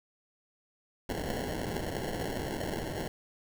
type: noise with sample-and-hold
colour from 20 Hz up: violet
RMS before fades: -35 dBFS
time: 1.09-3.08 s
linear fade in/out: 2 ms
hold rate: 1225 Hz
effects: none